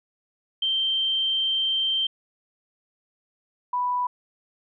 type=tone pair in turn; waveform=sine; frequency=3136 / 987.8 Hz; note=G7 / B5; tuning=0 / 0 cents; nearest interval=octave + minor sixth; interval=2000 cents; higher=first; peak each=-21 / -22 dBFS; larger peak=first; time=0.62-2.07 / 3.73-4.07 s; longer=first; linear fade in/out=5 ms; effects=none